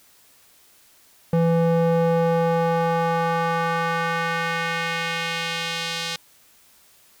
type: tone with band-pass filter sweep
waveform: square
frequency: 166.7 Hz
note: E3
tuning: 20 cents sharp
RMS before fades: -22 dBFS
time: 1.33-6.16 s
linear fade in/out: 2 ms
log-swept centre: 350 to 4000 Hz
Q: 1.3
effects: white hiss -55 dBFS RMS until 7.2 s